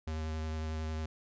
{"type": "tone with vibrato", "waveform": "square", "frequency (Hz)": 78.7, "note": "D#2", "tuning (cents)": 20, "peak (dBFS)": -35, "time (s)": [0.07, 1.06], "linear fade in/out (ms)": 5, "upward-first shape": "sine", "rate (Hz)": 11, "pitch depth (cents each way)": 13, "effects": ["resampled to 16000 Hz"]}